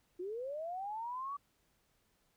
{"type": "linear sweep", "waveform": "sine", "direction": "up", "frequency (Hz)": [344.3, 1156], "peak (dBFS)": -38, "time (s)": [0.19, 1.37], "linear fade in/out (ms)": 10, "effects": ["pink hiss -75 dBFS RMS until 2.36 s"]}